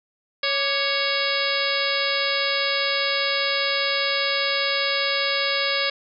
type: harmonic tone with a mistuned harmonic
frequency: 555 Hz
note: C#5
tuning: 2 cents sharp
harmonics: 1 / 2 / 3 / 4 / 5 / 6 / 7 / 8 / 9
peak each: -28 / -31 / -29 / -27 / -31 / -30 / -29 / -30 / -30 dBFS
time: 0.43-5.9 s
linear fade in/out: 5 ms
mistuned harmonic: 2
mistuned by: +91 cents
effects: none